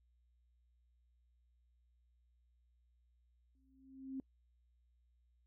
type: tone with exponential growth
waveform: sine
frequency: 266.2 Hz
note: C4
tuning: 30 cents sharp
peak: -38 dBFS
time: 3.55-4.2 s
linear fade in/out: 1 ms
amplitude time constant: 140 ms
effects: noise-tail reverb RT60 0.1 s tail -26 dB re dry + added 60 Hz sine -70 dBFS peak until 5.46 s